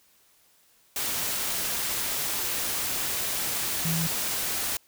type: tone in noise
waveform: sine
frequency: 163.8 Hz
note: E3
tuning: 11 cents flat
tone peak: -26 dBFS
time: 3.85-4.07 s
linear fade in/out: 2 ms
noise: white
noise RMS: -29 dBFS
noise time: 0.96-4.77 s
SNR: 0 dB
effects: white hiss -62 dBFS RMS until 4.87 s